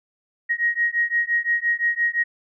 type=beating tone pair; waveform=sine; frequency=1881 / 1886.8 Hz; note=A#6 / A#6; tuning=+15 / +20 cents; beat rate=5.8 Hz; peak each=-22 dBFS; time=0.49-2.24 s; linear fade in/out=20 ms; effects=none